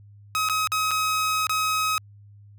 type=tone with dropouts; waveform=sawtooth; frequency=1270 Hz; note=D#6; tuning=35 cents sharp; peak=-18 dBFS; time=0.35-1.98 s; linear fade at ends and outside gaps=0 ms; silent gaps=0.488-0.497 / 0.673-0.719 / 0.909-0.914 / 1.469-1.495 s; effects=added 102 Hz sine -46 dBFS peak until 2.58 s